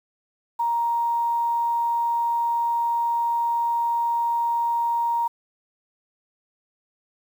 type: tone with quantisation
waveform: sine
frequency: 937 Hz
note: A#5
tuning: 9 cents sharp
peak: -20 dBFS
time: 0.59-5.28 s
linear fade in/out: 10 ms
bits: 8
effects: none